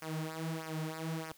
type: tone with flanger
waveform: sawtooth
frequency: 159.6 Hz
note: D#3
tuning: 44 cents sharp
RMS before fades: -39 dBFS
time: 0.02-1.32 s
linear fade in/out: 0 ms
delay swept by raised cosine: 0.25 to 5.95 ms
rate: 1.6 Hz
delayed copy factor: -0.9
effects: white hiss -62 dBFS RMS until 1.37 s